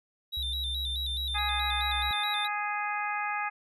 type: tone with vibrato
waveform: triangle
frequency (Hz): 3722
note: A#7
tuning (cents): -3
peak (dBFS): -30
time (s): 0.32-2.48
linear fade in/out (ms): 20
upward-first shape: square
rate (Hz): 4.7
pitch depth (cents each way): 67
type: tone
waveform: sine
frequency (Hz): 66.5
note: C2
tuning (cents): +29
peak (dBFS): -34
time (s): 0.37-2.11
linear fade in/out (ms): 0
type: harmonic tone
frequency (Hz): 415.3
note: G#4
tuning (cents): 0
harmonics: 2 / 3 / 4 / 5 / 6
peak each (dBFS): -33 / -35 / -36 / -37 / -38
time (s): 1.34-3.5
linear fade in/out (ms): 20
effects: none